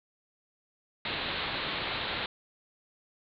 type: low-pass noise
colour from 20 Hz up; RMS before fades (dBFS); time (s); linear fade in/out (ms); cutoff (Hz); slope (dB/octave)
white; -34; 1.05-2.26; 2; 4200; 96
effects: none